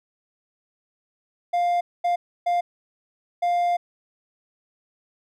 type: tone bursts at uneven times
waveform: triangle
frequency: 701 Hz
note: F5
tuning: 6 cents sharp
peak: -17 dBFS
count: 4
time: 1.53-1.81 / 2.04-2.16 / 2.46-2.61 / 3.42-3.77 s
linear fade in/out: 10 ms
effects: none